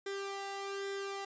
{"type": "tone with flanger", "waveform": "sawtooth", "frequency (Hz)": 395, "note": "G4", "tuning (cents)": 13, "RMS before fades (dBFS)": -40, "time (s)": [0.06, 1.25], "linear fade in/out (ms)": 5, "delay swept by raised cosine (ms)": [0.55, 1.09], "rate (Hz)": 1.2, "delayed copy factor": 0.65, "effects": ["resampled to 16000 Hz"]}